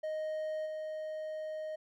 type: tone with level steps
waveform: triangle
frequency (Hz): 622.3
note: D#5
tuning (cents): 0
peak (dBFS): -32 / -35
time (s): 0.03-1.76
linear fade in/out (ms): 10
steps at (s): 0.65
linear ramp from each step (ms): 20
effects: none